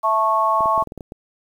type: chord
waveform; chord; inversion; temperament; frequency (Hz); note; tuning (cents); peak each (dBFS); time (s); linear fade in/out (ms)
sine; A major; second; just; 660 / 880 / 1100; E5 / A5 / C#6; +2 / 0 / -14; -22 / -21 / -17; 0.03-0.84; 20
type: clicks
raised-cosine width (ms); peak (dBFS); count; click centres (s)
2; -20; 9; 0.607 / 0.658 / 0.778 / 0.825 / 0.873 / 0.921 / 0.977 / 1.008 / 1.121
effects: 8-bit